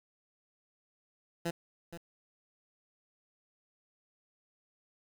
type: tone with echo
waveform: 15% pulse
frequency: 169.6 Hz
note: E3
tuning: 50 cents sharp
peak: -25 dBFS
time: 1.45-1.51 s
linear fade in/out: 10 ms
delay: 470 ms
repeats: 1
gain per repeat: -12 dB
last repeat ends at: 1.98 s
effects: 9-bit